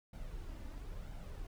brown noise with flanger, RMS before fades -45 dBFS, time 0.13-1.47 s, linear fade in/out 5 ms, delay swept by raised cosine 1.3 to 3.4 ms, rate 1 Hz, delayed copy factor +0.5, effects none

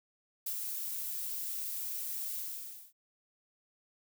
violet noise with ADSR envelope, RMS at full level -35 dBFS, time 0.46-2.93 s, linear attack 7 ms, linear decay 75 ms, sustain -3 dB, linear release 570 ms, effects none

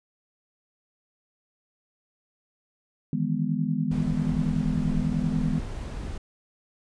sine chord, E major seventh, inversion third, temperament just, 154.51 / 164.81 / 206 / 247.2 Hz, D#3 / E3 / G#3 / B3, -12 / 0 / -14 / +2 cents, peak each -29 dBFS, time 3.13-5.6 s, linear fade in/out 2 ms
brown noise, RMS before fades -33 dBFS, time 3.91-6.18 s, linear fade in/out 5 ms
effects resampled to 22050 Hz

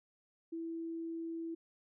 sine tone, 330 Hz, E4, 2 cents sharp, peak -38 dBFS, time 0.52-1.55 s, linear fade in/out 10 ms, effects none

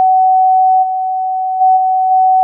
sine tone with level steps, 751 Hz, F#5, 26 cents sharp, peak -6 / -13 / -5 / -9 / -6 dBFS, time 0-2.43 s, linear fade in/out 0 ms, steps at 0.82 / 1.6 / 1.76 / 2.1 s, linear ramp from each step 20 ms, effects none

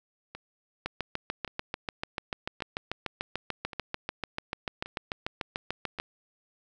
two click trains, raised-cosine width 0.3 ms, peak -24 / -15 dBFS, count 6 / 36, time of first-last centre 0.35-5.987 / 0.86-6 s, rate 0.887 / 6.81 Hz, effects none

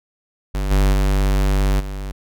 square tone with level steps, 48.74 Hz, G1, 9 cents flat, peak -20 / -13 / -15 / -26 dBFS, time 0.54-2.12 s, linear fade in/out 10 ms, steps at 0.7 / 0.92 / 1.79 s, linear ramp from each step 20 ms, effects none

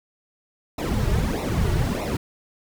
brown noise with flanger, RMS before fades -23 dBFS, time 0.78-2.17 s, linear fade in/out 5 ms, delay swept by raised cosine 0.63 to 3.93 ms, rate 1.6 Hz, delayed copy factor -0.85, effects none

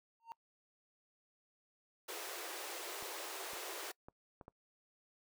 triangle tone with exponential growth, 918 Hz, A#5, 27 cents flat, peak -39 dBFS, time 0.2-0.32 s, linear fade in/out 0 ms, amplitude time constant 25 ms
pink high-pass noise, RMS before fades -45 dBFS, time 2.08-3.92 s, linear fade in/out 10 ms, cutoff 330 Hz, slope 96 dB/octave
clicks, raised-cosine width 1 ms, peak -37 dBFS, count 5, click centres 3.026 / 3.534 / 4.085 / 4.412 / 4.481 s
effects noise-tail reverb RT60 0.1 s tail -24 dB re dry

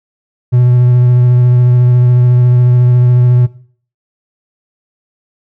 triangle tone with vibrato, 123.47 Hz, B2, in tune, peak -3 dBFS, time 0.52-3.47 s, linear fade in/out 20 ms, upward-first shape triangle, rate 14 Hz, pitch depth 18 cents each way, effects noise-tail reverb RT60 0.5 s tail -18 dB re dry

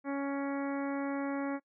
harmonic tone, 278.6 Hz, C#4, 9 cents sharp, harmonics 1 / 2 / 3 / 4 / 5 / 6 / 7 / 8, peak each -33 / -39 / -43 / -45 / -47 / -49 / -50 / -51 dBFS, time 0.04-1.6 s, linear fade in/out 50 ms, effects noise-tail reverb RT60 0.1 s tail -23 dB re dry

